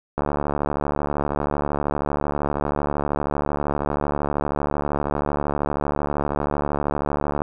click train, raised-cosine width 1 ms, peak -9 dBFS, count 528, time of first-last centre 0.18-7.419 s, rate 72.8 Hz, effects none

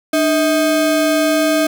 square ring-modulated tone, 471.2 Hz, A#4, 19 cents sharp, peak -10 dBFS, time 0.13-1.67 s, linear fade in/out 5 ms, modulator 171 Hz, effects none

